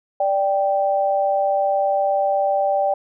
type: tone pair together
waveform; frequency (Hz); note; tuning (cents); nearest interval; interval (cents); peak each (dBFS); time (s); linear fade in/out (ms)
sine; 587.3 / 784; D5 / G5; 0 / 0; perfect fourth; 500; -19; 0.2-2.94; 5
effects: none